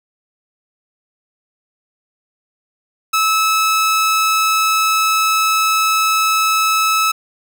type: tone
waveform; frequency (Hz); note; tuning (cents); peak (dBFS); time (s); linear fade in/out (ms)
sawtooth; 1300; E6; -24; -9; 3.13-7.12; 10
effects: none